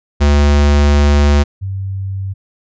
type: tone pair in turn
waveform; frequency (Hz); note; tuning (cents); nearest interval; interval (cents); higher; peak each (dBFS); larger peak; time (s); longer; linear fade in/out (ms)
square / sine; 72.4 / 96.64; D2 / G2; -24 / -24; perfect fourth; 500; second; -8 / -18; first; 0.2-1.44 / 1.61-2.34; first; 20
effects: resampled to 16000 Hz